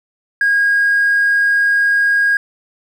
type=tone with hard clipping; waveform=sine; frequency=1634 Hz; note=G#6; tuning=29 cents flat; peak=-11 dBFS; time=0.41-2.37 s; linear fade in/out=2 ms; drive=1 dB; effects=none